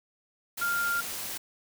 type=tone in noise; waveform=sine; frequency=1397 Hz; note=F6; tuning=in tune; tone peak=-26 dBFS; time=0.61-1.01 s; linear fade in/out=10 ms; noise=white; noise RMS=-36 dBFS; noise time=0.57-1.38 s; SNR=+7 dB; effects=none